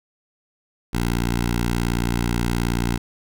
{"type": "tone with notch filter", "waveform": "10% pulse", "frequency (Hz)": 58.7, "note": "A#1", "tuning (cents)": 13, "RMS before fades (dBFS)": -22, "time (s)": [0.93, 2.98], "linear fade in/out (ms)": 10, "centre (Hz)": 560, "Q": 1.3, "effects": []}